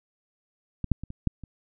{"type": "clicks", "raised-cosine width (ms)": 5, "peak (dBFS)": [-17, -8, -23, -25, -10, -28], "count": 6, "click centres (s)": [0.843, 0.917, 1.036, 1.104, 1.273, 1.437], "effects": []}